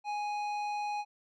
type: tone with tanh clipping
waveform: sine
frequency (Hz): 830.6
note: G#5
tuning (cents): 0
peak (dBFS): -34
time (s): 0.04-1.05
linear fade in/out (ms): 50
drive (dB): 12
effects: none